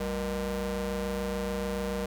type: ring-modulated tone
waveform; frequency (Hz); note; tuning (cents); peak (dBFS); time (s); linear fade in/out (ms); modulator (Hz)
30% pulse; 138.59; C#3; 0; -24; 0-2.06; 5; 333
effects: none